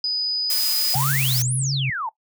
sine tone, 4978 Hz, D#8, in tune, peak -20 dBFS, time 0.04-0.95 s, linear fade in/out 2 ms
blue noise, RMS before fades -24 dBFS, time 0.5-1.42 s, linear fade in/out 2 ms
sine exponential two-way sweep, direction up then down, 711 to 10970 to 844 Hz, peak -24 dBFS, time 0.94-2.09 s, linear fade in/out 2 ms, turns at 1.55 s
sine tone with vibrato, 130.81 Hz, C3, in tune, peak -21 dBFS, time 0.95-1.9 s, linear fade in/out 5 ms, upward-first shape triangle, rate 1.6 Hz, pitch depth 100 cents each way
effects noise-tail reverb RT60 0.1 s tail -19 dB re dry

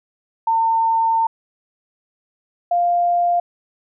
sine tone pair in turn, 905 / 698.9 Hz, A5 / F5, +48 / +1 cents, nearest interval major third, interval 447 cents, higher first, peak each -14 dBFS, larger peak neither, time 0.47-1.27 / 2.71-3.4 s, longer first, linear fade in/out 5 ms, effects none

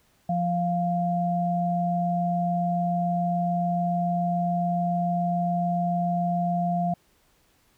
sine tone pair together, 174.61 / 698.4 Hz, F3 / F5, 0 / 0 cents, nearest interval 2 octaves, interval 2400 cents, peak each -25 dBFS, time 0.29-6.94 s, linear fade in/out 5 ms, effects pink hiss -64 dBFS RMS until 7.77 s

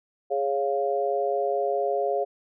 sine chord, Db major, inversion second, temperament equal, 415.3 / 554.4 / 698.5 Hz, Ab4 / Db5 / F5, 0 / 0 / 0 cents, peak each -27 dBFS, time 0.3-2.25 s, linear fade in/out 20 ms, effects none

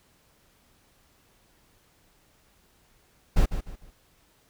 brown noise with echo, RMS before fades -18 dBFS, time 3.36-3.46 s, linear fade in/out 10 ms, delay 150 ms, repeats 3, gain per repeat -10 dB, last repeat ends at 3.91 s, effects pink hiss -63 dBFS RMS until 4.49 s

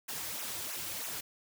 white noise with flanger, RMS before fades -39 dBFS, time 0.08-1.21 s, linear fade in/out 10 ms, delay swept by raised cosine 0.21 to 4.81 ms, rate 3.1 Hz, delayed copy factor -0.95, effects none

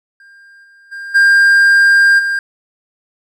triangle tone with level steps, 1600 Hz, G6, 35 cents sharp, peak -38 / -41 / -23 / -4 / -12 dBFS, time 0.2-2.39 s, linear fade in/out 2 ms, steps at 0.63 / 0.91 / 1.14 / 2.18 s, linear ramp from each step 20 ms, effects none

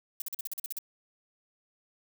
violet noise bursts, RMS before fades -35 dBFS, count 10, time 0.2-0.787 s, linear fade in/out 2 ms, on 20 ms, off 43 ms, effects none

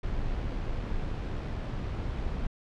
brown noise with amplitude modulation, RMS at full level -31 dBFS, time 0.03-2.47 s, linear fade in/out 5 ms, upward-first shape sine, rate 75.7 Hz, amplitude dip 25%, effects low-pass 4000 Hz 12 dB/octave

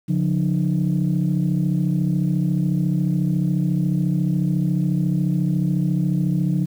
sine tone cluster, 143.8 / 177.9 / 303.8 Hz, D3 / F3 / D#4, -36 / +32 / -41 cents, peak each -20 / -19 / -27 dBFS, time 0.08-6.66 s, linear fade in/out 20 ms, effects tanh soft clip ceiling -11 dBFS + 8-bit

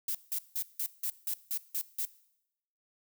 violet noise bursts, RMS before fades -33 dBFS, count 9, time 0.08-2.052 s, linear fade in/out 2 ms, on 68 ms, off 170 ms, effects noise-tail reverb RT60 0.8 s tail -19 dB re dry

